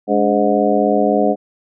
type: harmonic tone with a mistuned harmonic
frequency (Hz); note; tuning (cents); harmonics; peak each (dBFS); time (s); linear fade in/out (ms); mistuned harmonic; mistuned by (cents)
103.83; G#2; 0; 2 / 3 / 4 / 5 / 6 / 7; -19 / -19 / -19 / -19 / -19 / -19; 0.07-1.36; 50; 3; -110
effects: none